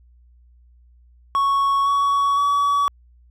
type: tone with pitch steps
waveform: triangle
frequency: 1108.7 / 1122.9 / 1137.2 Hz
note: C#6 / C#6 / C#6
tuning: 0 / +22 / +44 cents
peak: -14 dBFS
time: 1.35-2.88 s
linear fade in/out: 0 ms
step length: 510 ms
effects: added 60 Hz sine -49 dBFS peak until 3.3 s